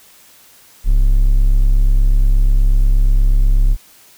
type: tone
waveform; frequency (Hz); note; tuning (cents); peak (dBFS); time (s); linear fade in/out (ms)
triangle; 34.16; C#1; -25; -6; 0.84-3.77; 50
effects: white hiss -46 dBFS RMS until 4.17 s